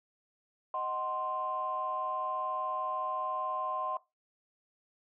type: chord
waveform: sine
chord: C diminished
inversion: first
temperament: equal with one note detuned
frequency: 622.3 / 747.3 / 1046.5 Hz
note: Eb5 / Gb5 / C6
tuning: 0 / +17 / 0 cents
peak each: -39 / -38 / -33 dBFS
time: 0.74-3.97 s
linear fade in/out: 2 ms
effects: noise-tail reverb RT60 0.2 s tail -18 dB re dry + tanh soft clip ceiling -23 dBFS